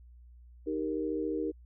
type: chord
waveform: sine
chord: Eb major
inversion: none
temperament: equal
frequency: 311.1 / 392 / 466.2 Hz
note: Eb4 / G4 / Bb4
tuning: 0 / 0 / 0 cents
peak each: -33 / -36 / -35 dBFS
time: 0.66-1.52 s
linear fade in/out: 20 ms
effects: added 60 Hz sine -51 dBFS peak until 1.65 s